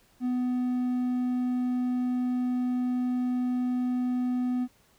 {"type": "tone", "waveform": "triangle", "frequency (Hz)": 249.4, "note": "B3", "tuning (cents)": 17, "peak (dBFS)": -23, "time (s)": [0.2, 4.68], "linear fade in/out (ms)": 50, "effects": ["pink hiss -63 dBFS RMS until 4.98 s"]}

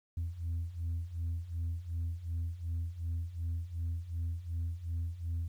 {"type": "beating tone pair", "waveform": "sine", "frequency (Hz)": [82.41, 85.11], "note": ["E2", "F2"], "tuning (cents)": [0, -44], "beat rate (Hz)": 2.7, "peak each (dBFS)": [-37, -34], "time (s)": [0.17, 5.48], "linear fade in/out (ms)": 5, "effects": ["tanh soft clip ceiling -30 dBFS", "11-bit"]}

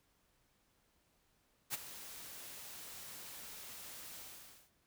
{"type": "noise with ADSR envelope", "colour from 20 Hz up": "white", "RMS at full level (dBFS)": -36, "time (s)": [1.7, 4.71], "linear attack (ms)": 41, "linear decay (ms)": 20, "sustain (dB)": -14, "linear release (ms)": 530, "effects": ["pink hiss -75 dBFS RMS until 4.86 s"]}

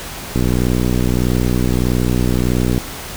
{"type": "click train", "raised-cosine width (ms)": 3, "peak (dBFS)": -4, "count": 150, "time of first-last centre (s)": [0.36, 2.779], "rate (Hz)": 61.6, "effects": ["pink hiss -29 dBFS RMS until 3.16 s"]}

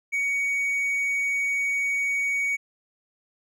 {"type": "tone", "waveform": "triangle", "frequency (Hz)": 2244, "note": "C#7", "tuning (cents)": 21, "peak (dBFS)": -21, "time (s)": [0.12, 2.57], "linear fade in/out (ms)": 20, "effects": []}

